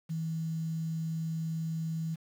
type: tone with quantisation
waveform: sine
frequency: 161.7 Hz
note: E3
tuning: 33 cents flat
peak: -31 dBFS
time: 0.09-2.16 s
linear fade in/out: 20 ms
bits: 9
effects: none